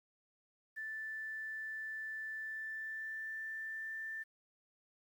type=tone with pitch glide; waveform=sine; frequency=1760 to 1777.4 Hz; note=A6 to A6; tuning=0 to +17 cents; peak=-40 dBFS; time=0.76-4.24 s; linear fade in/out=20 ms; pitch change=+17 cents; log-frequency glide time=2.35-3.98 s; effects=11-bit